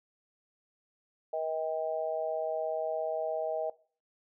sine tone with amplitude modulation, 636 Hz, D#5, 38 cents sharp, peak -26 dBFS, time 1.33-3.7 s, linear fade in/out 5 ms, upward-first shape sine, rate 157 Hz, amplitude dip 100%, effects noise-tail reverb RT60 0.4 s tail -19 dB re dry

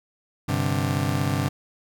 30% pulse chord, G suspended fourth, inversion none, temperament just, 98 / 130.67 / 147 Hz, G2 / C3 / D3, 0 / -2 / +2 cents, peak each -24 dBFS, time 0.48-1.49 s, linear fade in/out 10 ms, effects none

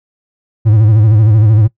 triangle tone with vibrato, 108.1 Hz, A2, 30 cents flat, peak -3 dBFS, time 0.65-1.68 s, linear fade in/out 20 ms, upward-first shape sine, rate 13 Hz, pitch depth 87 cents each way, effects noise-tail reverb RT60 0.1 s tail -20 dB re dry

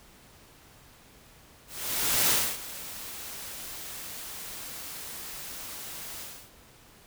white noise with ADSR envelope, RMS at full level -23 dBFS, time 1.67-6.51 s, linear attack 630 ms, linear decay 270 ms, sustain -17 dB, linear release 300 ms, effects pink hiss -55 dBFS RMS until 7.06 s

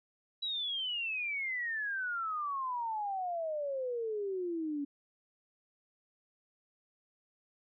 sine exponential sweep, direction down, 3937 to 279.7 Hz, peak -33 dBFS, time 0.42-4.85 s, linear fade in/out 10 ms, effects none

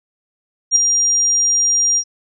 sine tone with ADSR envelope, 5700 Hz, F8, 34 cents sharp, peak -6 dBFS, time 0.71-2.04 s, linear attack 48 ms, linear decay 8 ms, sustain -6 dB, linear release 66 ms, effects none

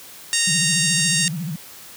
harmonic tone, 927 Hz, A#5, 10 cents flat, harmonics 2 / 3 / 4 / 5 / 6 / 7 / 8 / 9 / 10, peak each -26 / -26 / -26 / -26 / -26 / -26 / -26 / -26 / -26 dBFS, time 0.33-1.28 s, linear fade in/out 0 ms
sine tone with vibrato, 164.81 Hz, E3, in tune, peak -24 dBFS, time 0.47-1.56 s, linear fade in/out 5 ms, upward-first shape sine, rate 14 Hz, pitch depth 210 cents each way
click, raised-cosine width 0.3 ms, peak -25 dBFS, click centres 0.998 s
effects white hiss -41 dBFS RMS until 1.96 s + high-pass 60 Hz 12 dB/octave

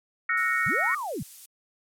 sine chord, F# dominant seventh, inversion third, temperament equal with one note detuned, 1318.5 / 1452.9 / 1864.7 / 2217 Hz, E6 / F#6 / A#6 / C#7, 0 / -32 / 0 / 0 cents, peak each -29 / -30 / -25 / -29 dBFS, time 0.29-0.95 s, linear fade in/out 5 ms
violet noise, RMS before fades -40 dBFS, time 0.37-1.46 s, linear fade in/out 5 ms
sine linear two-way sweep, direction up then down, 89.6 to 1244.5 to 89.6 Hz, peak -29 dBFS, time 0.66-1.23 s, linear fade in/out 5 ms, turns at 0.96 s
effects low-pass 11000 Hz 12 dB/octave + MP3 96 kbps

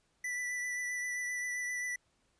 square tone with vibrato, 1975.5 Hz, B6, in tune, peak -35 dBFS, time 0.24-1.96 s, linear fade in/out 5 ms, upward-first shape triangle, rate 7.6 Hz, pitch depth 19 cents each way, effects pink hiss -74 dBFS RMS until 2.39 s + resampled to 22050 Hz

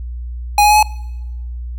square tone with pitch steps, 828 / 835.7 / 843.4 / 851.3 Hz, G#5 / G#5 / G#5 / G#5, -5 / +11 / +26 / +43 cents, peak -8 dBFS, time 0.58-0.828 s, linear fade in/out 2 ms, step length 62 ms, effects noise-tail reverb RT60 1.0 s tail -24 dB re dry + added 60 Hz sine -23 dBFS peak until 1.78 s

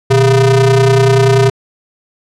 square ring-modulated tone, 138.59 Hz, C#3, in tune, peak -4 dBFS, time 0.1-1.5 s, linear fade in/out 10 ms, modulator 262 Hz, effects low-pass 8000 Hz 12 dB/octave

